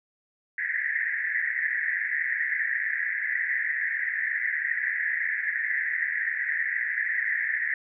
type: band-pass noise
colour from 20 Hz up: white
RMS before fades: -28 dBFS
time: 0.58-7.74 s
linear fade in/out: 2 ms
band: 1700 to 2000 Hz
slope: 96 dB/octave
effects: none

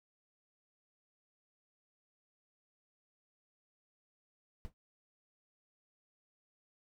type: noise with exponential decay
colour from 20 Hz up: brown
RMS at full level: -42 dBFS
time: 4.65-4.74 s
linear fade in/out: 0 ms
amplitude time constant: 18 ms
effects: none

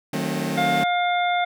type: chord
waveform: sawtooth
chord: D# diminished seventh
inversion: none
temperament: just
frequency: 155.56 / 186.68 / 224 / 268.8 Hz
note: D#3 / F#3 / A3 / C4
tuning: 0 / +16 / +31 / +47 cents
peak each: -25 dBFS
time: 0.13-0.84 s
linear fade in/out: 5 ms
type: harmonic tone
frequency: 708 Hz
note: F5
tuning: 23 cents sharp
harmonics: 1 / 2 / 3 / 5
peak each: -20 / -29 / -27 / -31 dBFS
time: 0.57-1.45 s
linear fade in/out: 10 ms
effects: none

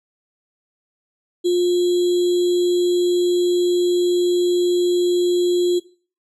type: tone with sample-and-hold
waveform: sine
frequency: 354.5 Hz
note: F4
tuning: 26 cents sharp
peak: -14 dBFS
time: 1.44-5.8 s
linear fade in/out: 20 ms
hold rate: 3675 Hz
effects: noise-tail reverb RT60 0.4 s tail -18 dB re dry + low-pass 9000 Hz 12 dB/octave

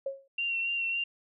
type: tone with exponential decay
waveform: sine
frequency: 545 Hz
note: C#5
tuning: 29 cents flat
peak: -27 dBFS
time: 0.06-0.28 s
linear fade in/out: 5 ms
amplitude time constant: 47 ms
type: tone with vibrato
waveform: sine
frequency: 2746 Hz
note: F7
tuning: 30 cents flat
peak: -28 dBFS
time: 0.38-1.04 s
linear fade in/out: 5 ms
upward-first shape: sine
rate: 3.6 Hz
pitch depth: 25 cents each way
effects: none

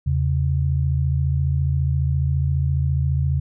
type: tone pair together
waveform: sine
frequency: 81.4 / 136 Hz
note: E2 / C#3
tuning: -21 / -33 cents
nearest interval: major sixth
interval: 888 cents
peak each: -20 dBFS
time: 0.06-3.4 s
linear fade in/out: 10 ms
effects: none

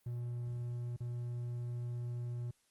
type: tone with dropouts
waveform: triangle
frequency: 120.6 Hz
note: B2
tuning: 41 cents flat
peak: -35 dBFS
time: 0.06-2.51 s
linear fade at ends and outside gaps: 5 ms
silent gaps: 0.965-1.004 s
effects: white hiss -74 dBFS RMS until 2.7 s + Opus 32 kbps

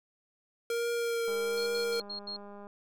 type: tone with vibrato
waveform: square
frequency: 466.2 Hz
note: A#4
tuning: in tune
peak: -30 dBFS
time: 0.7-2 s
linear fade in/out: 2 ms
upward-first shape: triangle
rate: 1.2 Hz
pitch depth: 21 cents each way
type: click train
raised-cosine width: 1 ms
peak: -35 dBFS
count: 283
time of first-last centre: 1.28-2.669 s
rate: 203 Hz
type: tone bursts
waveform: sine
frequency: 4258 Hz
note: C8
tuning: 30 cents sharp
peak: -36 dBFS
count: 5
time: 1.57-2.366 s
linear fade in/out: 5 ms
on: 96 ms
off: 79 ms
effects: none

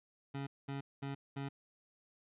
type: tone bursts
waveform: 25% pulse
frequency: 138.59 Hz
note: C#3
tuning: in tune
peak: -35 dBFS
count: 4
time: 0.34-1.49 s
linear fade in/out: 10 ms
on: 130 ms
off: 210 ms
effects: resampled to 8000 Hz

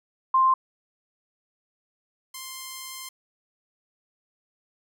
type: tone pair in turn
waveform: sine / 5% pulse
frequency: 1049 / 1049 Hz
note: C6 / C6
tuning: +4 / +4 cents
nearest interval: unison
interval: 0 cents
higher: neither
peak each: -16 / -24 dBFS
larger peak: first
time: 0.34-0.54 / 2.34-3.09 s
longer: second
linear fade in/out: 5 ms
effects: none

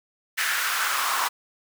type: noise with high-pass filter sweep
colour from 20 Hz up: pink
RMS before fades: -25 dBFS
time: 0.37-1.29 s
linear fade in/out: 20 ms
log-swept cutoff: 1700 to 1000 Hz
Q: 3.2
effects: none

